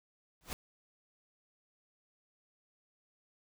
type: noise with exponential growth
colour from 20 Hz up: pink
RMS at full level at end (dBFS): -35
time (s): 0.41-0.53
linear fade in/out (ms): 0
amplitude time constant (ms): 25
effects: none